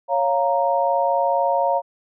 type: chord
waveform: sine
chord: Bb minor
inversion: first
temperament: equal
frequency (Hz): 554.4 / 698.5 / 932.3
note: Db5 / F5 / Bb5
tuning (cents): 0 / 0 / 0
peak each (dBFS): -21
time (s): 0.08-1.82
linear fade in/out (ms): 50
effects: none